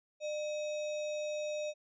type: tone with sample-and-hold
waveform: sine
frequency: 602 Hz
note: D5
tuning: 43 cents sharp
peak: -34 dBFS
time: 0.2-1.74 s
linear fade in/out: 50 ms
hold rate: 3150 Hz
effects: resampled to 16000 Hz